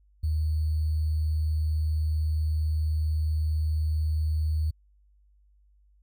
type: tone with sample-and-hold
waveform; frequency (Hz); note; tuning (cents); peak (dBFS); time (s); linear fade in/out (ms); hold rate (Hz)
sine; 77.78; D#2; 0; -23; 0.23-4.71; 10; 4410
effects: added 50 Hz sine -58 dBFS peak until 6.02 s